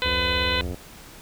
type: harmonic tone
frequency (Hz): 504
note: B4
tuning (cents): +35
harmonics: 1 / 2 / 3 / 4 / 5 / 6 / 7 / 8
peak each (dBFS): -30 / -30 / -30 / -30 / -30 / -30 / -30 / -30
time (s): 0.02-0.61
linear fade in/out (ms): 0
type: tone with vibrato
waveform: sine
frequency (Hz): 71.7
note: D2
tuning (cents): -41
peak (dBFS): -29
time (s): 0.04-0.72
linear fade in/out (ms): 10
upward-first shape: sine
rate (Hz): 17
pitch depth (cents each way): 150
type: click train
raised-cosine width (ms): 2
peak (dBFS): -21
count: 62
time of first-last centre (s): 0.06-0.745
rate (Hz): 89.1
effects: pink hiss -45 dBFS RMS until 1.21 s